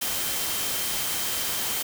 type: tone in noise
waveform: sine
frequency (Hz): 3136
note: G7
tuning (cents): 0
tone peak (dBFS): -38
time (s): 0.01-1.83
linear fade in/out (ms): 10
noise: white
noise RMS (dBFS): -28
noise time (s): 0.01-1.83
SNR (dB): -13
effects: none